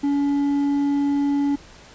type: tone with hard clipping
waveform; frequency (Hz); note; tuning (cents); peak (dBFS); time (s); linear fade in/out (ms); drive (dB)
triangle; 283.7; C#4; +40; -19; 0.03-1.56; 10; 7
effects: pink hiss -46 dBFS RMS until 1.94 s + resampled to 16000 Hz